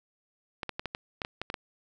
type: clicks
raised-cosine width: 0.3 ms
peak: -17 dBFS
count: 10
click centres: 0.632 / 0.693 / 0.795 / 0.857 / 0.949 / 1.218 / 1.249 / 1.416 / 1.501 / 1.542 s
effects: none